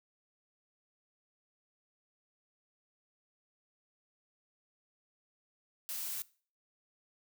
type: noise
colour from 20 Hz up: blue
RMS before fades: -39 dBFS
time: 5.89-6.22 s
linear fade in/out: 0 ms
effects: noise-tail reverb RT60 0.4 s tail -20 dB re dry